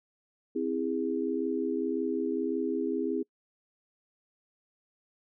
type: chord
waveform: sine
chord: C augmented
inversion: none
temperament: just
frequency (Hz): 261.6 / 327 / 408.8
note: C4 / E4 / G#4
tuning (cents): 0 / -14 / -27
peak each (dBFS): -32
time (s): 0.55-3.23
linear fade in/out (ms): 10
effects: noise-tail reverb RT60 0.1 s tail -26 dB re dry